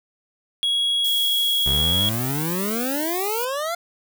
triangle tone, 3322 Hz, G#7, in tune, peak -17 dBFS, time 0.63-2.09 s, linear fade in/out 0 ms
violet noise, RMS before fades -29 dBFS, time 1.04-3.45 s, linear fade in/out 5 ms
25% pulse exponential sweep, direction up, 65.8 to 703 Hz, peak -20 dBFS, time 1.66-3.75 s, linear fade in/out 5 ms
effects none

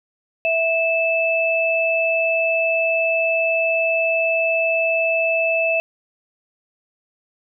sine tone pair together, 656.5 / 2626 Hz, E5 / E7, -7 / -7 cents, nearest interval 2 octaves, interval 2400 cents, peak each -19 / -19 dBFS, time 0.45-5.8 s, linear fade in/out 0 ms, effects none

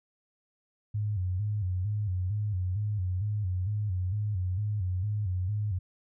sine tone with vibrato, 98 Hz, G2, in tune, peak -27 dBFS, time 0.94-5.79 s, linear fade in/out 10 ms, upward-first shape square, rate 2.2 Hz, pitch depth 120 cents each way, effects none

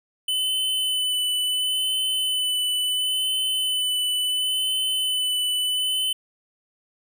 square tone with vibrato, 3013 Hz, F#7, 31 cents sharp, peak -22 dBFS, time 0.28-6.13 s, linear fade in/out 5 ms, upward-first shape sine, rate 0.72 Hz, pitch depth 16 cents each way, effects none

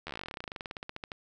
slowing click train, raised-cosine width 0.3 ms, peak -22 dBFS, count 30, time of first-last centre 0.07-1.118 s, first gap 12 ms, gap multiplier 1.07, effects none

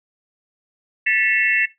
sine tone cluster, 1760 / 1960 / 2183 / 2685 Hz, A6 / B6 / C#7 / E7, 0 / -14 / -27 / +31 cents, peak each -21 dBFS, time 1.06-1.66 s, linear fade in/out 10 ms, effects noise-tail reverb RT60 0.2 s tail -17 dB re dry

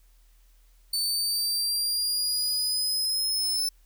sawtooth exponential sweep, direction up, 4518 to 5280 Hz, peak -22 dBFS, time 0.93-3.69 s, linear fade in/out 5 ms, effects added 40 Hz sine -55 dBFS peak until 3.85 s + white hiss -67 dBFS RMS until 3.85 s

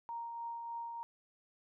sine tone with tremolo, 932.3 Hz, A#5, in tune, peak -38 dBFS, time 0.09-1.03 s, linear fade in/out 0 ms, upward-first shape triangle, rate 3.3 Hz, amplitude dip 35%, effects none

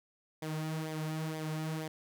sawtooth tone with flanger, 157 Hz, D#3, 16 cents sharp, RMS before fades -37 dBFS, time 0.42-1.88 s, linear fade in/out 5 ms, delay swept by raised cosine 0.71 to 4.51 ms, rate 2.1 Hz, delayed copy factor -0.6, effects none

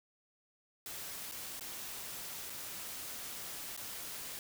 white noise with dropouts, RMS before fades -44 dBFS, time 0.86-4.39 s, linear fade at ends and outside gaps 1 ms, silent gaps 1.314-1.32 / 1.596-1.609 / 2.498-2.502 / 3.765-3.775 s, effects none

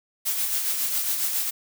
blue noise with tremolo, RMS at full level -24 dBFS, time 0.25-1.51 s, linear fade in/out 20 ms, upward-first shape sine, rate 7.3 Hz, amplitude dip 40%, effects none

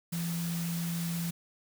sine tone in noise, 169.3 Hz, E3, 46 cents sharp, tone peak -31 dBFS, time 0.12-1.31 s, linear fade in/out 10 ms, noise white, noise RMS -41 dBFS, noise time 0.12-1.31 s, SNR +7 dB, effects none

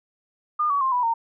sine tone with pitch steps, 1213 / 1131.8 / 1056 / 985.3 / 919.3 Hz, D#6 / C#6 / C6 / B5 / A#5, -44 / +36 / +16 / -4 / -24 cents, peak -19 dBFS, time 0.59-1.14 s, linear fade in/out 10 ms, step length 110 ms, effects none

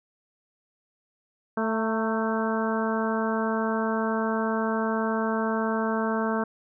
harmonic tone with a mistuned harmonic, 221.5 Hz, A3, 12 cents sharp, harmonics 1 / 2 / 3 / 4 / 5 / 6 / 7, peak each -27 / -30 / -32 / -33 / -34 / -35 / -35 dBFS, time 1.57-6.44 s, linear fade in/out 5 ms, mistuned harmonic 4, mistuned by +33 cents, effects none

